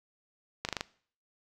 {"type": "slowing click train", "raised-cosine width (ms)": 0.2, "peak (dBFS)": -14, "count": 5, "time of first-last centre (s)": [0.65, 0.809], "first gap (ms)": 38, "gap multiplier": 1.03, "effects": ["noise-tail reverb RT60 0.5 s tail -20 dB re dry"]}